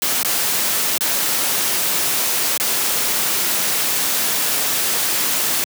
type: noise with dropouts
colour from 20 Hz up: white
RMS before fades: -19 dBFS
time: 0.02-5.64 s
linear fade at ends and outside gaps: 1 ms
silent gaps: 0.231-0.247 / 0.98-1.008 / 2.576-2.599 s
effects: high-pass 150 Hz 12 dB/octave